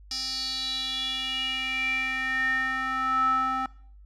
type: tone with band-pass filter sweep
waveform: square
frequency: 261.6 Hz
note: C4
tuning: in tune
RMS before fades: -28 dBFS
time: 0.11-3.66 s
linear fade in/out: 2 ms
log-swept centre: 5100 to 1100 Hz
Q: 7.5
effects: noise-tail reverb RT60 0.6 s tail -22 dB re dry + added 50 Hz sine -47 dBFS peak until 4.05 s